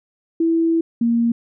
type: tone pair in turn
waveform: sine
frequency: 329.6 / 233.5 Hz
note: E4 / A#3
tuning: 0 / +3 cents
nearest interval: tritone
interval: 597 cents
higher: first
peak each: -14 dBFS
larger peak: neither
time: 0.4-0.81 / 1.01-1.32 s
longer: first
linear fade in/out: 5 ms
effects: none